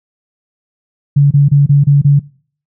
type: tone bursts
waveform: sine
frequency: 142.4 Hz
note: C#3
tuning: 47 cents sharp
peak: -4 dBFS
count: 6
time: 1.16-2.195 s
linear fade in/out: 10 ms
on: 150 ms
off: 27 ms
effects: noise-tail reverb RT60 0.5 s tail -23 dB re dry